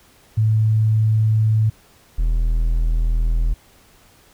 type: tone pair in turn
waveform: sine / triangle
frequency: 109.3 / 40.72 Hz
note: A2 / E1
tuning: -11 / -20 cents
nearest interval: octave + perfect fourth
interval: 1709 cents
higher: first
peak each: -13 / -13 dBFS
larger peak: neither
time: 0.37-1.7 / 2.18-3.54 s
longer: second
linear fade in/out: 10 ms
effects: pink hiss -52 dBFS RMS until 4.33 s